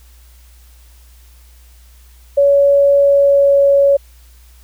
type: tone with pitch glide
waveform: sine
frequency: 563 to 559.4 Hz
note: C#5 to C#5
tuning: +27 to +16 cents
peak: -7 dBFS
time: 2.37-3.97 s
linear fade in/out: 10 ms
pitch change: -11 cents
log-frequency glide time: 3.04-3.6 s
effects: added 60 Hz sine -41 dBFS peak until 4.63 s + white hiss -51 dBFS RMS until 4.63 s